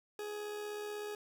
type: tone with amplitude modulation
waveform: 40% pulse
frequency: 417.9 Hz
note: G#4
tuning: 11 cents sharp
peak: -37 dBFS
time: 0.19-1.15 s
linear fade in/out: 2 ms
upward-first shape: sine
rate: 76.2 Hz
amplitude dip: 35%
effects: none